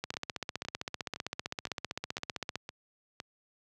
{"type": "two click trains", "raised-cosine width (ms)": 0.2, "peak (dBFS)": [-22, -17], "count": [7, 40], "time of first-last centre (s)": [[0.14, 3.201], [0.04, 2.556]], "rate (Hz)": [1.96, 15.5], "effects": ["high-pass 80 Hz 12 dB/octave"]}